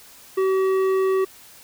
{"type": "tone with tanh clipping", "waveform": "triangle", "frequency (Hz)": 381, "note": "G4", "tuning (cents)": -49, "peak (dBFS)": -19, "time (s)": [0.37, 1.25], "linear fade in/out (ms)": 10, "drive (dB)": 15, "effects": ["white hiss -47 dBFS RMS until 1.63 s"]}